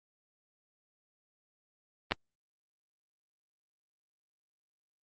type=clicks; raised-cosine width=0.3 ms; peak=-19 / -10 dBFS; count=2; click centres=2.111 / 2.12 s; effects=Opus 24 kbps